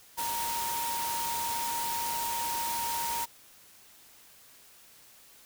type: tone in noise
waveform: sine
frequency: 932.3 Hz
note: A#5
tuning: in tune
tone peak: -32 dBFS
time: 0.17-3.26 s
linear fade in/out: 20 ms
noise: white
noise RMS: -35 dBFS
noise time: 0.17-3.26 s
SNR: 0 dB
effects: white hiss -56 dBFS RMS until 5.45 s